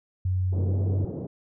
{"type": "tone with pitch glide", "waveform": "sine", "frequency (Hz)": [92.5, 96.43], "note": ["F#2", "G2"], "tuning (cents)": [0, -28], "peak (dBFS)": -22, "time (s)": [0.25, 1.05], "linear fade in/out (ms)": 5, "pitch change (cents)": 72, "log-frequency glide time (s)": [0.59, 0.84]}
{"type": "band-pass noise", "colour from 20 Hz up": "pink", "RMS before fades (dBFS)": -34, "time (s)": [0.52, 1.27], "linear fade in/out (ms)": 10, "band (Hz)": [110, 510], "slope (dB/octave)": 24}
{"effects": []}